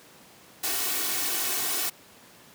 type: noise with comb filter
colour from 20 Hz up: white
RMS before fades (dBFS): -28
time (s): 0.63-1.9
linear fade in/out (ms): 10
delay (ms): 2.7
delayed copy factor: +0.85
effects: pink hiss -52 dBFS RMS until 2.54 s + high-pass 150 Hz 12 dB/octave